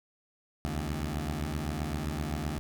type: beating tone pair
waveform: 15% pulse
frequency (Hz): 71.1 / 78.8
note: C#2 / D#2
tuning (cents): +45 / +23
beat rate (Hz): 7.7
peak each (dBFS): -28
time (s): 0.65-2.59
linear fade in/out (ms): 0
effects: none